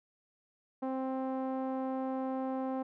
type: tone with low-pass filter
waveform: sawtooth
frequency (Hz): 262.6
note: C4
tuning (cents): +6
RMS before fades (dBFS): -35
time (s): 0.82-2.83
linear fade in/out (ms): 10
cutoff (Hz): 840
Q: 1.6
effects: none